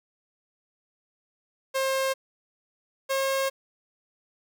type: tone pair in turn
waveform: sawtooth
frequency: 533 / 539.2 Hz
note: C5 / C#5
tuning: +32 / -48 cents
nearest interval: unison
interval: 20 cents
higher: second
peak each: -20 dBFS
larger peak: neither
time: 1.74-2.14 / 3.09-3.5 s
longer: second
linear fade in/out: 20 ms
effects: none